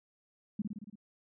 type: tone with echo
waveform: sine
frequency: 207.7 Hz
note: G#3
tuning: in tune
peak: -30 dBFS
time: 0.59-0.62 s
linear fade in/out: 5 ms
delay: 56 ms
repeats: 6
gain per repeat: -3 dB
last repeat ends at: 0.956 s
effects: none